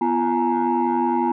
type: tone cluster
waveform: sine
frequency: 247.9 / 342.3 / 844 / 935 Hz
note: B3 / F4 / G#5 / A#5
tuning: +7 / -35 / +28 / +5 cents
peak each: -22 dBFS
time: 0.01-1.32 s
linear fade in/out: 5 ms
effects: tanh soft clip ceiling -12 dBFS